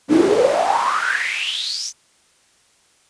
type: noise with high-pass filter sweep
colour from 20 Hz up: brown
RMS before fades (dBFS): -18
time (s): 0.08-1.93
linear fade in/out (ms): 50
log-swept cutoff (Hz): 280 to 6300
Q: 9.3
effects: white hiss -57 dBFS RMS until 3.09 s + resampled to 22050 Hz